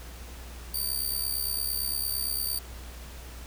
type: tone with amplitude modulation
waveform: 5% pulse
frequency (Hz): 4629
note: D8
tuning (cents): -26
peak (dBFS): -18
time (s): 0.74-2.59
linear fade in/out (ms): 5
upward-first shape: sine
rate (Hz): 68.8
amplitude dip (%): 75
effects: added 60 Hz sine -41 dBFS peak until 3.46 s + pink hiss -47 dBFS RMS until 3.46 s